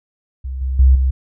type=tone with level steps; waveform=sine; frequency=65.41 Hz; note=C2; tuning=in tune; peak=-22 / -17 / -6 / -12 dBFS; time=0.44-1.11 s; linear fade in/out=10 ms; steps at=0.61 / 0.79 / 0.95 s; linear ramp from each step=5 ms; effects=none